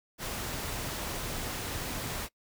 pink noise, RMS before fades -36 dBFS, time 0.18-2.29 s, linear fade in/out 50 ms, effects noise-tail reverb RT60 0.1 s tail -22 dB re dry

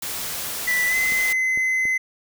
white noise, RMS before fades -29 dBFS, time 0.02-1.33 s, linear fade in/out 5 ms
triangle tone with pitch glide, 1975.5 to 2046 Hz, B6 to C7, 0 to -39 cents, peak -17 dBFS, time 0.67-1.98 s, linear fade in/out 10 ms, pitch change +61 cents, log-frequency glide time 0.88-0.96 s
clicks, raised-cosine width 2 ms, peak -25 dBFS, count 3, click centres 1.122 / 1.575 / 1.854 s
effects none

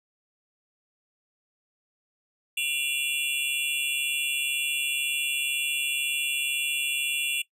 square tone cluster, 2400 / 2734 / 2876 / 3411 Hz, D7 / F7 / F#7 / G#7, +37 / -37 / -50 / +46 cents, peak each -36 / -28 / -32 / -37 dBFS, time 2.57-7.42 s, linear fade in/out 5 ms, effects noise-tail reverb RT60 0.1 s tail -20 dB re dry + resampled to 32000 Hz

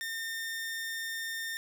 sawtooth tone, 1816 Hz, A#6, 46 cents flat, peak -31 dBFS, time 0.01-1.57 s, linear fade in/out 0 ms, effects none

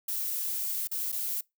violet noise with dropouts, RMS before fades -32 dBFS, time 0.08-1.41 s, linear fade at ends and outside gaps 5 ms, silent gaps 0.874-0.914 / 1.119-1.125 s, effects noise-tail reverb RT60 0.2 s tail -25 dB re dry

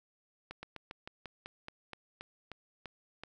slowing click train, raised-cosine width 0.3 ms, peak -27 dBFS, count 13, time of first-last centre 0.51-3.236 s, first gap 120 ms, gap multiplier 1.11, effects none

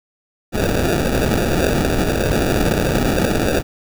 violet noise with sample-and-hold, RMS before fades -17 dBFS, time 0.52-3.63 s, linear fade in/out 50 ms, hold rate 1050 Hz, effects none

